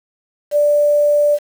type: tone with quantisation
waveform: sine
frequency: 587.3 Hz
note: D5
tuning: in tune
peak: -10 dBFS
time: 0.51-1.39 s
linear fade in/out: 50 ms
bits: 6
effects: none